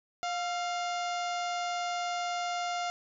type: harmonic tone with a mistuned harmonic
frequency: 706 Hz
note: F5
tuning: 19 cents sharp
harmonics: 1 / 2 / 3 / 4 / 5 / 6 / 7 / 8 / 9 / 10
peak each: -32 / -38 / -42 / -44 / -46 / -48 / -49 / -50 / -51 / -52 dBFS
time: 0.23-2.9 s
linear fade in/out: 0 ms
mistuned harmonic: 2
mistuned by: -50 cents
effects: none